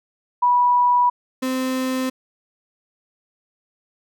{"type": "tone pair in turn", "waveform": ["sine", "35% pulse"], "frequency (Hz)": [978, 259], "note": ["B5", "C4"], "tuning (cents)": [-17, -17], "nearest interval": "octave + major seventh", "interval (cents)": 2300, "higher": "first", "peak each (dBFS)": [-13, -19], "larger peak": "first", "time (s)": [[0.42, 1.1], [1.42, 2.1]], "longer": "neither", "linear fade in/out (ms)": 10, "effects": []}